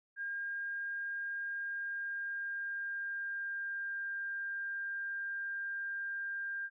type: tone with pitch glide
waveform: sine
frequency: 1612 to 1597.2 Hz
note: G6 to G6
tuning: +48 to +32 cents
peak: -36 dBFS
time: 0.16-6.7 s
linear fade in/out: 50 ms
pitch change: -16 cents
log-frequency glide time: 1.48-4.09 s
effects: none